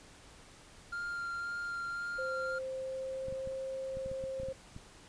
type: tone with vibrato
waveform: triangle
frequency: 1395 Hz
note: F6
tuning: 2 cents flat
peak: -34 dBFS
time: 0.92-2.59 s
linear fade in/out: 10 ms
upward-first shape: sine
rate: 1.9 Hz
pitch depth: 11 cents each way
type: tone with pitch glide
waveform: sine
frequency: 523.3 to 530.3 Hz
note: C5 to C5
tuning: 0 to +23 cents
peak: -36 dBFS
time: 2.18-4.53 s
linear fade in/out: 10 ms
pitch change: +23 cents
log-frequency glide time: 2.54-3.5 s
type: clicks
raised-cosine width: 5 ms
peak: -33 dBFS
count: 11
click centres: 3.284 / 3.325 / 3.474 / 3.971 / 4.061 / 4.115 / 4.239 / 4.4 / 4.433 / 4.486 / 4.764 s
effects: pink hiss -56 dBFS RMS until 5.08 s + resampled to 22050 Hz